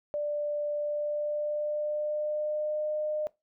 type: tone with pitch glide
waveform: sine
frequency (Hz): 590 to 608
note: D5 to D#5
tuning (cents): +8 to -40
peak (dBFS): -28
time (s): 0.14-3.27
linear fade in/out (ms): 0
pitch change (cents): +52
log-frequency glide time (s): 0.73-2.92
effects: noise-tail reverb RT60 0.2 s tail -20 dB re dry